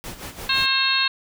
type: noise with tremolo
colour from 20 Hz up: pink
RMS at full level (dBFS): -33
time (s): 0.04-0.66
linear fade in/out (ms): 0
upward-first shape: sine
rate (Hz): 5.8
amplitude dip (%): 70
type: harmonic tone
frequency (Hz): 534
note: C5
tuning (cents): +35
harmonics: 2 / 3 / 4 / 5 / 6 / 7 / 8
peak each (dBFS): -27 / -25 / -33 / -23 / -32 / -24 / -23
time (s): 0.49-1.08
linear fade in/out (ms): 5
effects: none